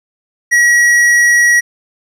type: tone with hard clipping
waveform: sine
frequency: 1915 Hz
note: A#6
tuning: 46 cents sharp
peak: -8 dBFS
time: 0.51-1.61 s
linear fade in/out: 20 ms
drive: 10 dB
effects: none